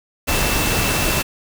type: tone in noise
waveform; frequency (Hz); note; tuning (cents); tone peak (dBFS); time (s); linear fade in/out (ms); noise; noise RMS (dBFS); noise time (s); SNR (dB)
sine; 2667; E7; +20; -26; 0.27-1.23; 20; pink; -19; 0.27-1.23; -10
effects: none